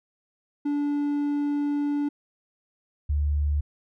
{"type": "tone pair in turn", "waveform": ["triangle", "sine"], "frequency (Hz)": [289.7, 73.29], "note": ["D4", "D2"], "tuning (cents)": [-24, -3], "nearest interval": "2 octaves", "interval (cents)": 2379, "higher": "first", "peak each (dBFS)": -21, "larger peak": "neither", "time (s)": [[0.65, 2.09], [3.09, 3.61]], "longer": "first", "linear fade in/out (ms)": 10, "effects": []}